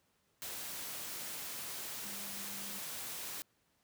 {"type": "tone in noise", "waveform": "sine", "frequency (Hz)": 199.4, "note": "G3", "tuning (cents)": 30, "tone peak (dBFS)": -53, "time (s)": [2.04, 2.79], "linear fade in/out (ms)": 0, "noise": "white", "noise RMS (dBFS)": -43, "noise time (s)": [0.42, 3.42], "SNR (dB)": -13, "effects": ["pink hiss -75 dBFS RMS until 3.83 s", "high-pass 80 Hz 12 dB/octave"]}